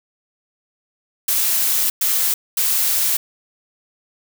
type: noise bursts at uneven times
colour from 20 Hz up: blue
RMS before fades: -18 dBFS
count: 3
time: 1.28-1.9 / 2.01-2.34 / 2.57-3.17 s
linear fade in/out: 5 ms
effects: none